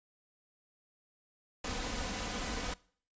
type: noise with comb filter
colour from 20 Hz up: pink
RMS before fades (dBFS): -37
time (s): 1.64-2.74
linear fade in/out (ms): 5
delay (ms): 4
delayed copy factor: +0.55
effects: noise-tail reverb RT60 0.5 s tail -22 dB re dry + resampled to 16000 Hz